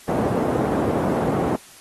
pink band-pass noise, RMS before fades -22 dBFS, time 0.08-1.56 s, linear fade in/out 2 ms, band 180 to 670 Hz, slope 12 dB/octave, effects white hiss -46 dBFS RMS until 1.8 s + AAC 32 kbps

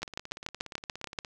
two click trains, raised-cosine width 0.2 ms, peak -15 / -24 dBFS, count 9 / 22, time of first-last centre 0.03-1.188 / 0.02-1.248 s, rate 6.91 / 17.1 Hz, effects none

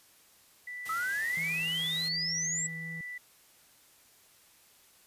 sine tone, 1975.5 Hz, B6, in tune, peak -38 dBFS, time 0.67-3.18 s, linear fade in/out 5 ms
white noise, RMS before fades -45 dBFS, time 0.85-2.09 s, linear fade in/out 10 ms
sine exponential sweep, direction up, 1270 to 7830 Hz, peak -30 dBFS, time 0.89-2.67 s, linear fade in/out 5 ms
triangle tone with vibrato, 163.5 Hz, E3, 14 cents flat, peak -39 dBFS, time 1.37-3.01 s, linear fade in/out 2 ms, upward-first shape triangle, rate 3.4 Hz, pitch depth 12 cents each way
effects white hiss -61 dBFS RMS until 5.06 s + resampled to 32000 Hz

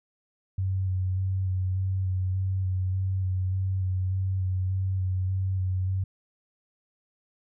sine tone with vibrato, 93.9 Hz, F#2, 26 cents sharp, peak -24 dBFS, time 0.58-6.04 s, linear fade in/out 5 ms, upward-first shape square, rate 1.7 Hz, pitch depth 18 cents each way, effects none

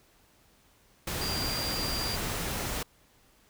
sine tone in noise, 4756 Hz, D8, 21 cents sharp, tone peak -33 dBFS, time 1.21-2.16 s, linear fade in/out 5 ms, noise pink, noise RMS -33 dBFS, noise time 1.07-2.83 s, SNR -3 dB, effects pink hiss -63 dBFS RMS until 3.49 s

